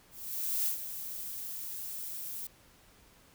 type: noise with ADSR envelope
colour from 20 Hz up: violet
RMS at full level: -30 dBFS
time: 0.1-2.47 s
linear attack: 560 ms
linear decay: 110 ms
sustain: -10 dB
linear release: 4 ms
effects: pink hiss -61 dBFS RMS until 3.34 s